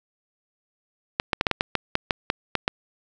clicks, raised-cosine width 0.3 ms, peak -4 dBFS, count 12, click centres 1.199 / 1.332 / 1.411 / 1.468 / 1.513 / 1.609 / 1.753 / 1.954 / 2.108 / 2.301 / 2.553 / 2.679 s, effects none

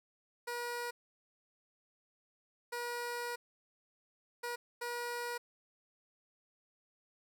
15% pulse tone bursts at uneven times, 480 Hz, B4, 49 cents flat, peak -31 dBFS, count 4, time 0.47-0.91 / 2.72-3.36 / 4.43-4.56 / 4.81-5.38 s, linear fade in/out 10 ms, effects none

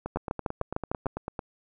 two click trains, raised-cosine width 1 ms, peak -18 / -14 dBFS, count 13 / 7, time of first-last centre 0.06-1.392 / 0.16-1.066 s, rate 9.01 / 6.62 Hz, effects none

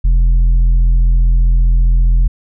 sine tone with tanh clipping, 42.42 Hz, F1, 50 cents flat, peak -8 dBFS, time 0.04-2.28 s, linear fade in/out 10 ms, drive 5 dB, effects none

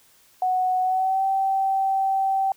sine tone with pitch glide, 740 to 774.1 Hz, F#5 to G5, 0 to -22 cents, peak -19 dBFS, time 0.42-2.52 s, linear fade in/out 2 ms, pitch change +78 cents, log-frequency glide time 0.82-1.24 s, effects white hiss -57 dBFS RMS until 2.56 s

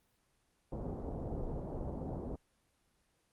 pink low-pass noise, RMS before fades -40 dBFS, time 0.72-2.36 s, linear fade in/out 5 ms, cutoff 730 Hz, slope 24 dB/octave, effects pink hiss -75 dBFS RMS until 3.32 s + Opus 24 kbps

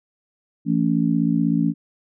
harmonic tone, 56.2 Hz, A1, 37 cents sharp, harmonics 3 / 4 / 5, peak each -21 / -21 / -21 dBFS, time 0.65-1.74 s, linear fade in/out 50 ms, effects none

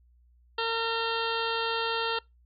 harmonic tone, 456.4 Hz, A#4, 37 cents flat, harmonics 1 / 2 / 3 / 4 / 6 / 7 / 8 / 9 / 10, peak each -32 / -33 / -33 / -38 / -36 / -36 / -39 / -41 / -43 dBFS, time 0.58-2.19 s, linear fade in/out 5 ms, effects noise-tail reverb RT60 0.2 s tail -24 dB re dry + added 60 Hz sine -58 dBFS peak until 2.45 s

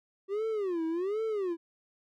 triangle tone with vibrato, 379.4 Hz, F#4, 43 cents sharp, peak -27 dBFS, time 0.28-1.57 s, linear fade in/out 50 ms, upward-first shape sine, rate 1.3 Hz, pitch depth 280 cents each way, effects none

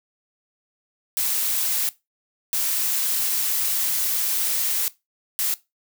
blue noise bursts at uneven times, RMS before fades -23 dBFS, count 3, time 1.17-1.89 / 2.53-4.88 / 5.39-5.54 s, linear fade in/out 0 ms, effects noise-tail reverb RT60 0.2 s tail -18 dB re dry

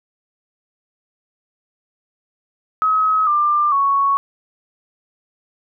sine tone with pitch steps, 1276 / 1190.6 / 1110.8 Hz, D#6 / D6 / C#6, +43 / +23 / +3 cents, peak -13 dBFS, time 2.82-4.17 s, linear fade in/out 0 ms, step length 450 ms, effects none

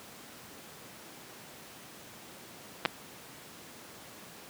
clicks, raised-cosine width 0.3 ms, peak -10 dBFS, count 2, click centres 2.852 / 2.858 s, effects pink hiss -49 dBFS RMS until 4.49 s + high-pass 150 Hz 12 dB/octave

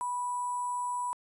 sine tone with sample-and-hold, 983 Hz, B5, 8 cents flat, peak -30 dBFS, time 0.01-1.13 s, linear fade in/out 0 ms, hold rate 8820 Hz, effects resampled to 24000 Hz

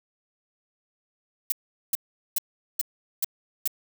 violet noise bursts, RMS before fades -24 dBFS, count 6, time 1.5-3.676 s, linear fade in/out 2 ms, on 21 ms, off 410 ms, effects none

